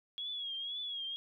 sine tone with vibrato, 3322 Hz, G#7, in tune, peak -37 dBFS, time 0.18-1.16 s, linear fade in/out 0 ms, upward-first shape triangle, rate 2 Hz, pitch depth 90 cents each way, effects 13-bit

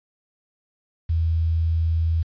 sine tone with quantisation, 81.9 Hz, E2, 11 cents flat, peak -18 dBFS, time 1.09-2.23 s, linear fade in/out 10 ms, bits 8, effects resampled to 11025 Hz

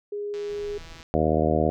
sine tone, 411.5 Hz, G#4, 16 cents flat, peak -28 dBFS, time 0.12-0.78 s, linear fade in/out 5 ms
click train, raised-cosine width 0.2 ms, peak -29 dBFS, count 114, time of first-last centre 0.34-1.029 s, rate 164 Hz
brown noise, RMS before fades -44 dBFS, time 0.49-1.02 s, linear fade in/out 5 ms
harmonic tone, 78.1 Hz, D#2, 7 cents sharp, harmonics 1 / 2 / 3 / 4 / 5 / 6 / 7 / 8 / 9, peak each -28 / -28 / -28 / -28 / -28 / -28 / -28 / -28 / -28 dBFS, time 1.14-1.7 s, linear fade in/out 0 ms
effects none

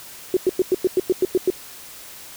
sine tone bursts, 370 Hz, F#4, in tune, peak -13 dBFS, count 10, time 0.34-1.502 s, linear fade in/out 2 ms, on 28 ms, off 98 ms, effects white hiss -40 dBFS RMS until 2.36 s

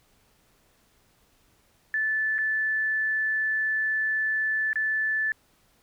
sine tone with dropouts, 1748 Hz, A6, 12 cents flat, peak -23 dBFS, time 1.94-5.32 s, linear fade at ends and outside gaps 1 ms, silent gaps 2.382-2.387 / 4.731-4.757 s, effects pink hiss -64 dBFS RMS until 5.82 s

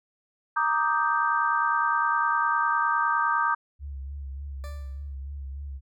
sine chord, Eb major seventh, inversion second, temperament equal, 932.3 / 1174.7 / 1244.5 / 1568 Hz, Bb5 / D6 / Eb6 / G6, 0 / 0 / 0 / 0 cents, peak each -27 dBFS, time 0.56-3.55 s, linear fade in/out 10 ms
sine tone with vibrato, 69.3 Hz, C#2, in tune, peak -33 dBFS, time 3.79-5.81 s, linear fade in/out 50 ms, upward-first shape sine, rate 3.4 Hz, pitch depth 53 cents each way
20% pulse tone with exponential decay, 587.3 Hz, D5, in tune, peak -35 dBFS, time 4.64-5.15 s, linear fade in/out 0 ms, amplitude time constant 110 ms
effects none

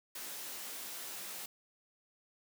white noise with comb filter, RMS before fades -44 dBFS, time 0.15-1.46 s, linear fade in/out 5 ms, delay 16 ms, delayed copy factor +0.6, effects high-pass 200 Hz 12 dB/octave

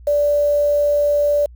sine tone with quantisation, 583 Hz, D5, 13 cents flat, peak -13 dBFS, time 0.07-1.46 s, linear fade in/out 5 ms, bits 6, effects added 60 Hz sine -38 dBFS peak until 1.55 s

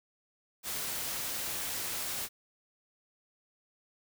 white noise, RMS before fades -36 dBFS, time 0.63-2.29 s, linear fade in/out 50 ms, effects none

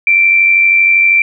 sine tone with amplitude modulation, 2349 Hz, D7, in tune, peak -4 dBFS, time 0.07-1.22 s, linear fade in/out 2 ms, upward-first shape sine, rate 92.7 Hz, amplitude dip 40%, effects none

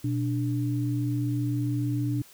sine tone pair together, 122.4 / 294.2 Hz, B2 / D4, -15 / +3 cents, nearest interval octave + minor third, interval 1518 cents, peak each -26 / -29 dBFS, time 0.04-2.22 s, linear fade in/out 5 ms, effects white hiss -53 dBFS RMS until 2.33 s

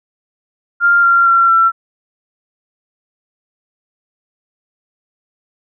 sine tone with pitch steps, 1396.9 / 1380.9 / 1365 / 1349.3 Hz, F6 / F6 / F6 / E6, 0 / -20 / -40 / +40 cents, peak -7 dBFS, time 0.8-1.72 s, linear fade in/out 50 ms, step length 230 ms, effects none

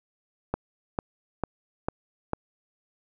click train, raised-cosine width 1 ms, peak -12 dBFS, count 5, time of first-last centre 0.54-2.334 s, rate 2.23 Hz, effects none

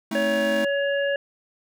square chord, A diminished, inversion none, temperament just, 220 / 264 / 316.8 Hz, A3 / C4 / Eb4, 0 / +16 / +31 cents, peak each -28 / -34 / -31 dBFS, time 0.11-0.65 s, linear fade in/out 5 ms
harmonic tone, 562 Hz, C#5, 24 cents sharp, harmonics 1 / 3 / 5, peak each -22 / -27 / -34 dBFS, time 0.15-1.16 s, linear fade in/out 2 ms
effects none

